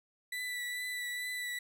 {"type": "tone with vibrato", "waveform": "35% pulse", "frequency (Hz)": 1975.5, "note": "B6", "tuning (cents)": 0, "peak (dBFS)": -34, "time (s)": [0.32, 1.59], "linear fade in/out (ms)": 5, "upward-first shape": "triangle", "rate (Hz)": 2.3, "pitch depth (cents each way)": 22, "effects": []}